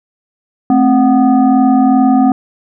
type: tone with frequency modulation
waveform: sine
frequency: 263.3 Hz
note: C4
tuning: 11 cents sharp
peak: -6 dBFS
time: 0.7-2.32 s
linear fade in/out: 2 ms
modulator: 484 Hz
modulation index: 0.94
effects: none